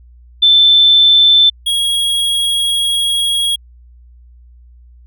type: tone pair in turn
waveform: sine / square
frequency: 3534 / 3304 Hz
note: A7 / G#7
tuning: +7 / -10 cents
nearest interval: minor second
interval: 117 cents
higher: first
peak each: -5 / -13 dBFS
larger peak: first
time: 0.42-1.5 / 1.66-3.56 s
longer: second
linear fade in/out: 10 ms
effects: added 60 Hz sine -39 dBFS peak until 5.06 s

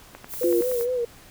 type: click train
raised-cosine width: 0.5 ms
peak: -24 dBFS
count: 8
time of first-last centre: 0.15-0.81 s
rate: 10.6 Hz
type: noise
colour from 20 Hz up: violet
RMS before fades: -34 dBFS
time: 0.28-0.87 s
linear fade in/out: 50 ms
type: tone with vibrato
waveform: sine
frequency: 488.7 Hz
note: B4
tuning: 18 cents flat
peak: -22 dBFS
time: 0.41-1.05 s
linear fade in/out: 5 ms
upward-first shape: sine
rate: 4.4 Hz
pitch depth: 67 cents each way
type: tone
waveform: sine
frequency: 349.2 Hz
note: F4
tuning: in tune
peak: -19 dBFS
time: 0.44-0.61 s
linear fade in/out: 2 ms
effects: pink hiss -49 dBFS RMS until 1.3 s

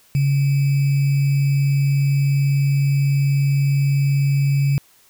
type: tone with sample-and-hold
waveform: sine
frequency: 139.4 Hz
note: C#3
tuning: 10 cents sharp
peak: -14 dBFS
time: 0.15-4.78 s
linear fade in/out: 0 ms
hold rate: 2450 Hz
effects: white hiss -54 dBFS RMS until 5.09 s

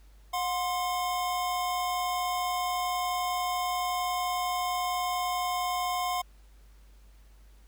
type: tone pair together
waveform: square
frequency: 722.1 / 1046.5 Hz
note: F#5 / C6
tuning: -42 / 0 cents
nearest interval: tritone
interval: 642 cents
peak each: -31 / -32 dBFS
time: 0.33-6.22 s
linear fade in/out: 10 ms
effects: added 50 Hz sine -52 dBFS peak until 7.67 s + pink hiss -65 dBFS RMS until 7.67 s

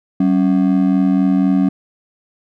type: ring-modulated tone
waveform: triangle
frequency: 233.1 Hz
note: A#3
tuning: in tune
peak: -6 dBFS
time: 0.2-1.69 s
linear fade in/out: 5 ms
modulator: 42 Hz
effects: none

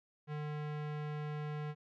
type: tone with low-pass filter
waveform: square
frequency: 150 Hz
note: D3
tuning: 37 cents sharp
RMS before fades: -40 dBFS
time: 0.27-1.75 s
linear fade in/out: 50 ms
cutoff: 2400 Hz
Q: 0.92
effects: none

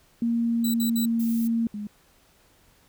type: tone with pitch glide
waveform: sine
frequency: 233.1 to 229.8 Hz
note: A#3 to A#3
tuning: 0 to -25 cents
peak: -21 dBFS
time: 0.22-1.67 s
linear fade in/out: 2 ms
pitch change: -25 cents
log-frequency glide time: 0.38-1.22 s
type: tone bursts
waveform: 5% pulse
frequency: 3947 Hz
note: B7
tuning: 2 cents flat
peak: -22 dBFS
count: 3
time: 0.64-1.056 s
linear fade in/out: 5 ms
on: 100 ms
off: 58 ms
type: noise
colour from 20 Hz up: violet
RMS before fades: -40 dBFS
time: 1.19-1.48 s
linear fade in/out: 10 ms
type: tone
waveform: sine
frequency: 208.1 Hz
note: G#3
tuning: 4 cents sharp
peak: -30 dBFS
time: 1.74-1.87 s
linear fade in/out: 2 ms
effects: pink hiss -60 dBFS RMS until 2.88 s

